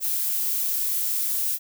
violet noise, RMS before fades -25 dBFS, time 0-1.59 s, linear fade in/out 50 ms, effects none

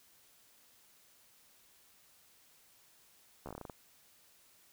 slowing click train, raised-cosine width 1 ms, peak -30 dBFS, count 10, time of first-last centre 3.46-3.698 s, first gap 13 ms, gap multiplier 1.17, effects white hiss -65 dBFS RMS until 4.72 s

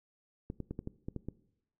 clicks, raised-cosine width 3 ms, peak -25 dBFS, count 8, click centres 0.501 / 0.603 / 0.71 / 0.791 / 0.874 / 1.085 / 1.163 / 1.286 s, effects noise-tail reverb RT60 0.8 s tail -20 dB re dry

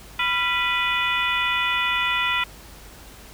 harmonic tone with a mistuned harmonic, 493.9 Hz, B4, in tune, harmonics 2 / 3 / 4 / 5 / 6 / 7, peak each -28 / -27 / -26 / -25 / -29 / -30 dBFS, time 0.19-2.44 s, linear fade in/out 5 ms, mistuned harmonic 3, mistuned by -130 cents, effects added 50 Hz sine -45 dBFS peak until 3.33 s + pink hiss -45 dBFS RMS until 3.33 s

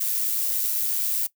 violet noise with amplitude modulation, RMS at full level -23 dBFS, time 0-1.27 s, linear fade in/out 10 ms, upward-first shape sine, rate 108 Hz, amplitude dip 40%, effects noise-tail reverb RT60 0.1 s tail -18 dB re dry

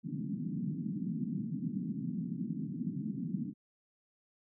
pink band-pass noise, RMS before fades -37 dBFS, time 0.03-3.54 s, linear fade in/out 50 ms, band 150 to 270 Hz, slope 48 dB/octave, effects none

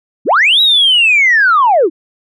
sine linear two-way sweep, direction up then down, 140 to 3900 to 281.6 Hz, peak -5 dBFS, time 0.25-1.9 s, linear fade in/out 50 ms, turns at 0.61 s, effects tanh soft clip ceiling -2 dBFS

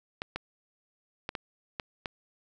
clicks, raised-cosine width 0.3 ms, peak -17 dBFS, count 6, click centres 0.219 / 0.36 / 1.291 / 1.352 / 1.798 / 2.058 s, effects none

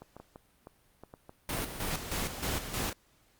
clicks, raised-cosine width 1 ms, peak -32 dBFS, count 12, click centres 0.02 / 0.166 / 0.2 / 0.359 / 0.671 / 1.036 / 1.139 / 1.294 / 1.659 / 1.706 / 1.811 / 1.873 s
pink noise with tremolo, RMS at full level -33 dBFS, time 1.49-2.93 s, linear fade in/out 2 ms, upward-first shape square, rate 3.2 Hz, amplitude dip 60%
effects pink hiss -67 dBFS RMS until 3.39 s + Opus 48 kbps

